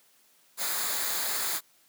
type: noise with comb filter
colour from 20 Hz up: white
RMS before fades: -30 dBFS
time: 0.57-1.61 s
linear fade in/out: 50 ms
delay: 0.35 ms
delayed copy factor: -0.6
effects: white hiss -63 dBFS RMS until 1.88 s + high-pass 150 Hz 12 dB/octave